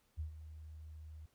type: tone with ADSR envelope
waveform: sine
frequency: 77.78 Hz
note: D#2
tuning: in tune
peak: -36 dBFS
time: 0.17-1.26 s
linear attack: 27 ms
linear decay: 110 ms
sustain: -12 dB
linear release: 4 ms
effects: pink hiss -75 dBFS RMS until 1.34 s